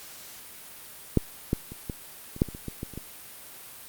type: clicks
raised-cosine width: 3 ms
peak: -6 / -10 / -26 / -18 / -27 / -7 / -25 / -26 / -20 / -19 / -29 / -22 dBFS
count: 12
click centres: 1.173 / 1.531 / 1.72 / 1.898 / 2.364 / 2.419 / 2.487 / 2.549 / 2.683 / 2.831 / 2.937 / 2.976 s
effects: white hiss -45 dBFS RMS until 3.88 s + Opus 48 kbps